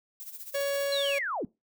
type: noise with tremolo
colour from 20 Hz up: violet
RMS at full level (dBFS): -40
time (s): 0.2-0.87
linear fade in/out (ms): 0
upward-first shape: sine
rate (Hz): 15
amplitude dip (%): 70
type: tone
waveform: 45% pulse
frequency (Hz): 560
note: C#5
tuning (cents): +18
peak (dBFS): -27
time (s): 0.54-1.19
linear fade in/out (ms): 10
type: linear sweep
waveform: sine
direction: down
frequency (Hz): 4199 to 177.6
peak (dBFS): -29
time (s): 0.92-1.45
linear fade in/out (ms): 2
effects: noise-tail reverb RT60 0.2 s tail -21 dB re dry